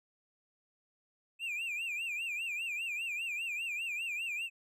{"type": "tone with vibrato", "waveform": "triangle", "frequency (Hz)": 2568, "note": "E7", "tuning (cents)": -46, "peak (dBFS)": -33, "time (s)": [1.39, 4.5], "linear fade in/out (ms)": 50, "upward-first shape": "sine", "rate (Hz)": 5, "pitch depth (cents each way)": 150, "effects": []}